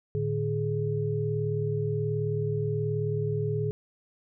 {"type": "tone cluster", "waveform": "sine", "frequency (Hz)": [109.2, 147.9, 419.8], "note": ["A2", "D3", "G#4"], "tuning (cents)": [-13, 13, 19], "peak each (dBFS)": -30, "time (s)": [0.15, 3.71], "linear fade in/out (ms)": 0, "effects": []}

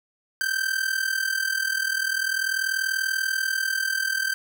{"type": "tone with amplitude modulation", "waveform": "45% pulse", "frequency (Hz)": 1561, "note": "G6", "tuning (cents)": -8, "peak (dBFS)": -20, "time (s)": [0.41, 4.34], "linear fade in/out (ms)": 0, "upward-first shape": "sine", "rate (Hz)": 40.4, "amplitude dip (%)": 75, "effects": []}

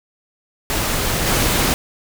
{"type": "noise with level steps", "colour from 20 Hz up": "pink", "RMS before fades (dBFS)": [-20, -17], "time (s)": [0.7, 1.74], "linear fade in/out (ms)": 0, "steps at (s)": 1.26, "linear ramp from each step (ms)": 5, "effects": []}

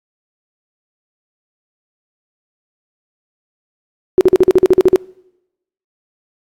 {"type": "tone bursts", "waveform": "sine", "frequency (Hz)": 370, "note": "F#4", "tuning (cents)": 0, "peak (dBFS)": -4, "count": 11, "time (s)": [4.18, 4.959], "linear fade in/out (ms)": 0, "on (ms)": 29, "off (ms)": 46, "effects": ["noise-tail reverb RT60 0.9 s tail -26 dB re dry", "AAC 64 kbps"]}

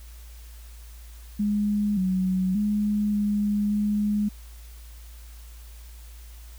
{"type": "tone with pitch steps", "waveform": "sine", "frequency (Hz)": [207.2, 186.4, 208.5, 206.6, 208.1], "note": ["G#3", "F#3", "G#3", "G#3", "G#3"], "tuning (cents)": [-4, 13, 7, -9, 4], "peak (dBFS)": -21, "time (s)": [1.39, 4.29], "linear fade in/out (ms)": 10, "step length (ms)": 580, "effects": ["added 57 Hz sine -41 dBFS peak until 6.58 s", "white hiss -53 dBFS RMS until 6.58 s"]}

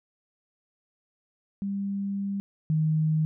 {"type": "tone pair in turn", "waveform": "sine", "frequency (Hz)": [198.5, 156.33], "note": ["G3", "D#3"], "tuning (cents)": [22, 9], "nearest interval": "major third", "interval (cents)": 413, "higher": "first", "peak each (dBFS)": [-27, -21], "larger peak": "second", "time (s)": [[1.62, 2.4], [2.7, 3.25]], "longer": "first", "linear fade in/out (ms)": 0, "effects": []}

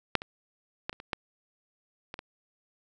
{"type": "clicks", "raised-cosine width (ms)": 0.3, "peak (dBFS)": [-6, -22, -15, -26, -26, -13, -22, -23], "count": 8, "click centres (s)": [0.153, 0.219, 0.895, 0.929, 1.001, 1.132, 2.141, 2.191], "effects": []}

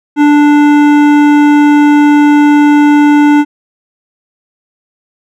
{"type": "tone with hard clipping", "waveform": "sine", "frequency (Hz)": 293.7, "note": "D4", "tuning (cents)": 0, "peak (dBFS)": -5, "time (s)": [0.16, 3.45], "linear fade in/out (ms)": 50, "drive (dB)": 14, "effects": []}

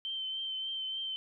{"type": "tone with vibrato", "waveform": "sine", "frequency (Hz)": 3104, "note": "G7", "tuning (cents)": -18, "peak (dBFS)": -34, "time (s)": [0.05, 1.16], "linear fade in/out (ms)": 0, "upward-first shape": "triangle", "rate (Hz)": 3.4, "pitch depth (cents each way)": 26, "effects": []}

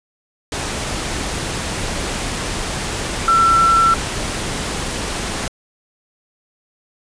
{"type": "tone in noise", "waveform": "sine", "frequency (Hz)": 1345, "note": "E6", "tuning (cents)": 34, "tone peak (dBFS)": -10, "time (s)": [3.28, 3.94], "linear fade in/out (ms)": 2, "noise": "pink", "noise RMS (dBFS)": -23, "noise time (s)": [0.52, 5.48], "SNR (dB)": 10, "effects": ["resampled to 22050 Hz"]}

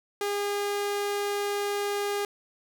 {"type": "tone", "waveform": "sawtooth", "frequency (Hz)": 407, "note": "G#4", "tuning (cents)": -35, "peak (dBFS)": -23, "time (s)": [0.21, 2.25], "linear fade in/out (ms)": 2, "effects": []}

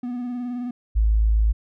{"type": "tone with vibrato", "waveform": "triangle", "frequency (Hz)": 245.1, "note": "B3", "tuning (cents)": -13, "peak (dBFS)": -24, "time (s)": [0.03, 0.71], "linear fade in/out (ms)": 5, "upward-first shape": "sine", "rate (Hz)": 19, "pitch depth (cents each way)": 34}
{"type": "tone", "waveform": "sine", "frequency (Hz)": 54, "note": "A1", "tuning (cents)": -32, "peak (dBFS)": -15, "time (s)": [0.95, 1.53], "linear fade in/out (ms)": 20}
{"effects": []}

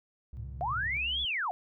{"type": "tone with pitch glide", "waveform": "triangle", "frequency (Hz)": [67.5, 68.05], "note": ["C#2", "C#2"], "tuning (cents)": [-45, -31], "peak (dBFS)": -38, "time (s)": [0.33, 1.25], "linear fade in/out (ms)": 0, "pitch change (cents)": 14, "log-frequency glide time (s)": [0.54, 0.62]}
{"type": "band-pass noise", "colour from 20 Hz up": "white", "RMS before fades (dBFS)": -44, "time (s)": [0.37, 0.97], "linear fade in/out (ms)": 0, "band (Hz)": [100, 130], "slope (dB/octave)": 48}
{"type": "linear two-way sweep", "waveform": "sine", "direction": "up then down", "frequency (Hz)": [661, 3480, 661], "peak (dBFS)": -29, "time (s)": [0.61, 1.51], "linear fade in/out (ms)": 0, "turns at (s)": 1.22}
{"effects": []}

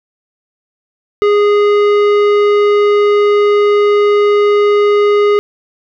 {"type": "tone with tanh clipping", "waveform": "sine", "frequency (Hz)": 412.7, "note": "G#4", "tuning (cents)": -11, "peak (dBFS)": -9, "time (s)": [1.22, 5.39], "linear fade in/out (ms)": 0, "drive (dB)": 14, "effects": []}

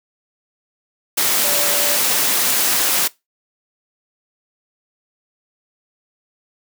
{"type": "tone in noise", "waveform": "sine", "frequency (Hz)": 580, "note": "D5", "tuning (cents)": -22, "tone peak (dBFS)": -26, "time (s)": [1.44, 1.97], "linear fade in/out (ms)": 10, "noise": "white", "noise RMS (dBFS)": -17, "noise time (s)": [1.17, 3.08], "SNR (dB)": -12, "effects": ["noise-tail reverb RT60 0.2 s tail -21 dB re dry", "high-pass 200 Hz 12 dB/octave"]}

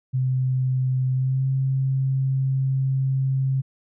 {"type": "tone with pitch glide", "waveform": "sine", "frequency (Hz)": [129.4, 133.5], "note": ["C3", "C3"], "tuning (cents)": [-19, 35], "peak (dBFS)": -19, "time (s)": [0.13, 3.62], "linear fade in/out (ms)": 20, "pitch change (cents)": 54, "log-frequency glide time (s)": [1.13, 1.47], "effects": []}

